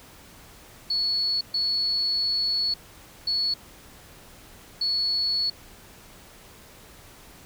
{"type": "tone bursts at uneven times", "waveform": "sine", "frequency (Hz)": 4400, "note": "C#8", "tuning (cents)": -14, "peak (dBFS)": -22, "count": 4, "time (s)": [[0.9, 1.41], [1.54, 2.74], [3.27, 3.54], [4.81, 5.5]], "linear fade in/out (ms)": 5, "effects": ["pink hiss -49 dBFS RMS until 7.45 s"]}